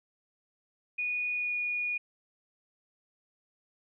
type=tone with pitch glide; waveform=sine; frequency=2463 to 2449 Hz; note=D#7 to D#7; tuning=-18 to -28 cents; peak=-29 dBFS; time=0.98-1.98 s; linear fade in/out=10 ms; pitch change=-10 cents; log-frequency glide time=1.34-1.54 s; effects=none